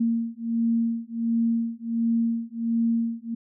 sine beating tone pair, 229.7 / 231.1 Hz, A#3 / A#3, -25 / -15 cents, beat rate 1.4 Hz, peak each -25 dBFS, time 0-3.35 s, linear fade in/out 10 ms, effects none

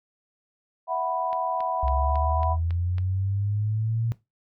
sine chord, E suspended second, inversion none, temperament equal, 659.3 / 740 / 987.8 Hz, E5 / F#5 / B5, 0 / 0 / 0 cents, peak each -28 dBFS, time 0.87-2.57 s, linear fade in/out 50 ms
click train, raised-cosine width 0.3 ms, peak -25 dBFS, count 7, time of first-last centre 1.33-2.983 s, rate 3.63 Hz
sine linear sweep, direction up, 65.41 to 116.54 Hz, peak -23 dBFS, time 1.83-4.12 s, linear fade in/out 0 ms
effects noise-tail reverb RT60 0.2 s tail -17 dB re dry

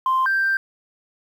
sine tone pair in turn, 1045 / 1573.9 Hz, C6 / G6, -2 / +7 cents, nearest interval perfect fifth, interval 709 cents, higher second, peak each -15 / -16 dBFS, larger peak first, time 0.06-0.26 / 0.26-0.57 s, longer second, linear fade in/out 2 ms, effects tanh soft clip ceiling -13 dBFS + 8-bit

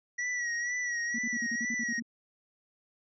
square tone with vibrato, 1929 Hz, B6, 41 cents flat, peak -31 dBFS, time 0.18-2 s, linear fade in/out 10 ms, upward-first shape sine, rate 2.1 Hz, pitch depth 49 cents each way
sine tone bursts, 233.1 Hz, A#3, in tune, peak -34 dBFS, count 10, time 1.14-2.024 s, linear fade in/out 5 ms, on 47 ms, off 46 ms
effects resampled to 16000 Hz

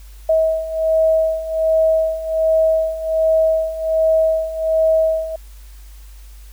sine beating tone pair, 640 / 641.3 Hz, D#5 / E5, +49 / -48 cents, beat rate 1.3 Hz, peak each -19 / -15 dBFS, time 0.29-5.36 s, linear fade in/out 5 ms, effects added 50 Hz sine -36 dBFS peak until 6.52 s + white hiss -50 dBFS RMS until 6.52 s

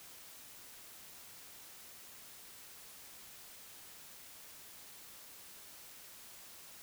silence, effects white hiss -54 dBFS RMS until 6.82 s

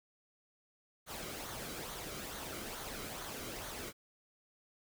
pink noise with flanger, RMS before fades -44 dBFS, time 1.06-3.93 s, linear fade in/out 50 ms, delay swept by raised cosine 0.38 to 1.16 ms, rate 2.3 Hz, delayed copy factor -0.5, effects none

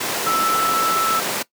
sine tone in noise, 1320 Hz, E6, 2 cents sharp, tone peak -17 dBFS, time 0.26-1.2 s, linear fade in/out 10 ms, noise pink, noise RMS -22 dBFS, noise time 0-1.43 s, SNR +2 dB, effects noise-tail reverb RT60 0.1 s tail -19 dB re dry + high-pass 300 Hz 12 dB/octave

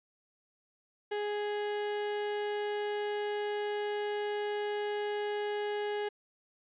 35% pulse tone, 415.3 Hz, G#4, in tune, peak -30 dBFS, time 1.11-6.09 s, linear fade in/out 10 ms, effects resampled to 8000 Hz

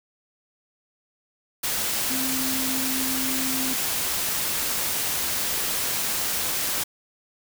sine tone in noise, 261.6 Hz, C4, in tune, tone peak -29 dBFS, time 2.1-3.74 s, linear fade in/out 10 ms, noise white, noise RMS -26 dBFS, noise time 1.63-6.84 s, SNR -6 dB, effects none

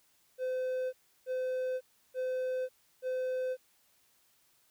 triangle tone bursts, 512 Hz, C5, 38 cents flat, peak -29 dBFS, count 4, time 0.38-3.57 s, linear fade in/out 50 ms, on 550 ms, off 330 ms, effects white hiss -69 dBFS RMS until 4.7 s

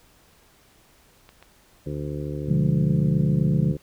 clicks, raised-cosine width 0.3 ms, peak -30 dBFS, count 2, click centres 1.291 / 1.426 s
harmonic tone, 73.42 Hz, D2, in tune, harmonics 1 / 2 / 3 / 4 / 5 / 6 / 7, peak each -36 / -30 / -42 / -35 / -36 / -39 / -39 dBFS, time 1.86-3.77 s, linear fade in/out 5 ms
sine chord, B diminished seventh, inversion none, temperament equal, 123.47 / 146.83 / 174.61 / 207.7 Hz, B2 / D3 / F3 / Ab3, 0 / 0 / 0 / 0 cents, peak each -28 / -24 / -23 / -27 dBFS, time 2.48-3.72 s, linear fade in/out 10 ms
effects pink hiss -57 dBFS RMS until 3.82 s

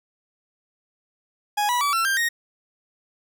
40% pulse tone with pitch steps, 830.6 / 976.4 / 1147.8 / 1349.3 / 1586.2 / 1864.6 Hz, G#5 / B5 / D6 / E6 / G6 / A#6, 0 / -20 / -40 / +40 / +20 / 0 cents, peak -19 dBFS, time 1.57-2.29 s, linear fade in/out 10 ms, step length 120 ms, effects none

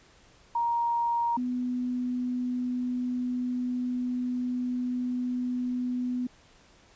sine tone pair in turn, 939 / 248.7 Hz, A#5 / B3, +12 / +12 cents, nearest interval octave + major seventh, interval 2300 cents, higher first, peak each -24 / -27 dBFS, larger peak first, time 0.55-1.37 / 1.37-6.27 s, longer second, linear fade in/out 5 ms, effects pink hiss -58 dBFS RMS until 6.95 s + resampled to 16000 Hz

